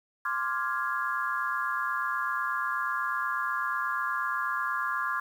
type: chord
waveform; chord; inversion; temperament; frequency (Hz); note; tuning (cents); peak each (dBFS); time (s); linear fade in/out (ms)
sine; D half-diminished seventh; third; equal; 1046.5 / 1174.7 / 1396.9 / 1661.2; C6 / D6 / F6 / Ab6; 0 / 0 / 0 / 0; -33; 0.25-5.2; 5
effects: 9-bit